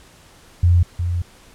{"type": "tone pair in turn", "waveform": "sine", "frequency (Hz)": [87.31, 87.31], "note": ["F2", "F2"], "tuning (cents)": [0, 0], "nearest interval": "unison", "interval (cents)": 0, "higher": "neither", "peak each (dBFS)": [-10, -18], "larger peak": "first", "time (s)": [[0.63, 0.83], [0.99, 1.22]], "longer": "second", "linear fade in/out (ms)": 5, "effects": ["pink hiss -48 dBFS RMS until 1.54 s", "low-pass 11000 Hz 12 dB/octave"]}